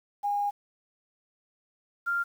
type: tone pair in turn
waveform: sine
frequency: 816 / 1393.1 Hz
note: G#5 / F6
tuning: -31 / -5 cents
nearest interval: major sixth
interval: 926 cents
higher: second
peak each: -25 dBFS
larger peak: neither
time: 0.23-0.51 / 2.06-2.24 s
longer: first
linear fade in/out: 20 ms
effects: 9-bit